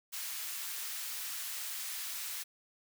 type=high-pass noise; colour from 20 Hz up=white; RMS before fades=-40 dBFS; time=0.12-2.44 s; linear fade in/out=20 ms; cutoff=1300 Hz; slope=12 dB/octave; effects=none